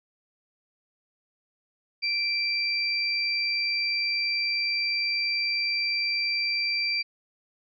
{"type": "tone pair together", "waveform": "sine", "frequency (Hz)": [2349, 4710], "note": ["D7", "D8"], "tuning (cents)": [0, 4], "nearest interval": "octave", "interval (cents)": 1204, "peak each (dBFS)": -27, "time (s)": [2.02, 7.03], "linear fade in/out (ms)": 20, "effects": []}